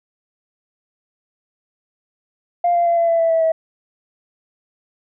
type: tone with pitch steps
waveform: sine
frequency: 698.5 / 690.9 / 683.3 / 675.9 / 668.5 / 661.2 / 654 / 646.8 Hz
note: F5 / F5 / F5 / E5 / E5 / E5 / E5 / E5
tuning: 0 / -19 / -38 / +43 / +24 / +5 / -14 / -33 cents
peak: -12 dBFS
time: 2.64-3.52 s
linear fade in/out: 5 ms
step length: 110 ms
effects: tanh soft clip ceiling -9 dBFS